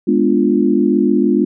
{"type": "chord", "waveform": "sine", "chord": "G# diminished seventh", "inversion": "none", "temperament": "equal", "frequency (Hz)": [207.7, 246.9, 293.7, 349.2], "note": ["G#3", "B3", "D4", "F4"], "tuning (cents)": [0, 0, 0, 0], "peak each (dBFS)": -16, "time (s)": [0.07, 1.45], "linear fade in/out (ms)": 10, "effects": []}